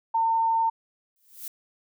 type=tone; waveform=sine; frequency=906 Hz; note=A#5; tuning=50 cents flat; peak=-20 dBFS; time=0.14-0.7 s; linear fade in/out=10 ms
type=noise with exponential growth; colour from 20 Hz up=violet; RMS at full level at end=-33 dBFS; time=1.16-1.48 s; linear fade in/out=2 ms; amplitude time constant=68 ms
effects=none